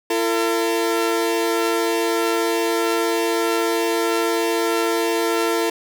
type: tone pair together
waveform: sawtooth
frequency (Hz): 338.6 / 452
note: E4 / A4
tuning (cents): +46 / +47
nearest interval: perfect fourth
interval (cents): 501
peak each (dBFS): -17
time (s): 0.1-5.7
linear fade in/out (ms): 5
effects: none